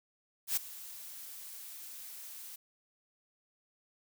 blue noise with ADSR envelope, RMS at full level -29 dBFS, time 0.47-2.56 s, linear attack 98 ms, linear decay 9 ms, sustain -18 dB, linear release 7 ms, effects none

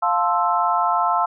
sine chord, F major seventh, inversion none, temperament equal with one note detuned, 701.3 / 880 / 1046.5 / 1318.5 Hz, F5 / A5 / C6 / E6, +7 / 0 / 0 / 0 cents, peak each -22 dBFS, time 0.02-1.26 s, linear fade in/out 10 ms, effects none

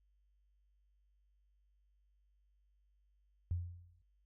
sine tone with exponential decay, 87.31 Hz, F2, in tune, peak -31 dBFS, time 3.51-4.02 s, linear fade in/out 0 ms, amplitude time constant 110 ms, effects added 50 Hz sine -70 dBFS peak until 4.25 s

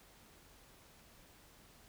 silence, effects pink hiss -62 dBFS RMS until 1.88 s

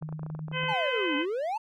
sine tone with tremolo, 155.56 Hz, D#3, in tune, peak -32 dBFS, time 0.01-0.74 s, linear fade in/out 20 ms, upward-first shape sine, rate 10 Hz, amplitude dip 40%
clicks, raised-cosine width 1 ms, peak -29 dBFS, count 12, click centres 0.025 / 0.09 / 0.126 / 0.194 / 0.232 / 0.264 / 0.301 / 0.35 / 0.392 / 0.483 / 0.515 / 0.635 s
harmonic tone, 511 Hz, C5, 41 cents flat, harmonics 1 / 2 / 3 / 4 / 5 / 6, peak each -35 / -35 / -35 / -35 / -35 / -35 dBFS, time 0.52-1.26 s, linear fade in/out 50 ms
triangle exponential two-way sweep, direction down then up, 919 to 277.2 to 919 Hz, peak -26 dBFS, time 0.68-1.58 s, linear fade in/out 10 ms, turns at 1.16 s
effects none

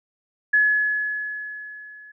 sine tone with level ramp, 1700 Hz, G#6, 40 cents sharp, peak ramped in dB -13 to -42 dBFS, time 0.53-2.12 s, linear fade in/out 10 ms, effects none

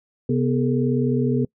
sine tone cluster, 131.6 / 245.9 / 413.4 / 453 Hz, C3 / B3 / G#4 / A#4, +10 / -7 / -8 / -50 cents, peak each -22 / -21 / -26 / -27 dBFS, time 0.29-1.45 s, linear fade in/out 5 ms, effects noise-tail reverb RT60 0.1 s tail -25 dB re dry

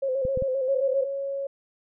sine tone with vibrato, 529 Hz, C5, 19 cents sharp, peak -23 dBFS, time 0.02-1.05 s, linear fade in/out 10 ms, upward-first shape square, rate 7.6 Hz, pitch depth 50 cents each way
clicks, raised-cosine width 5 ms, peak -20 dBFS, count 3, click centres 0.252 / 0.374 / 0.423 s
sine tone, 552 Hz, C#5, 7 cents flat, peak -27 dBFS, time 0.68-1.47 s, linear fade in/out 5 ms
effects none

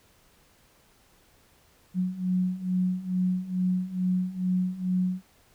sine beating tone pair, 181.8 / 184.1 Hz, F#3 / F#3, -30 / -8 cents, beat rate 2.3 Hz, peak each -29 / -26 dBFS, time 1.94-5.22 s, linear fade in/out 50 ms, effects pink hiss -61 dBFS RMS until 5.54 s

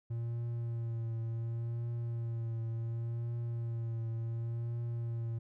triangle tone with vibrato, 116 Hz, A#2, 8 cents flat, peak -32 dBFS, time 0.1-5.39 s, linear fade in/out 10 ms, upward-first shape triangle, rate 0.69 Hz, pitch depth 33 cents each way, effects none

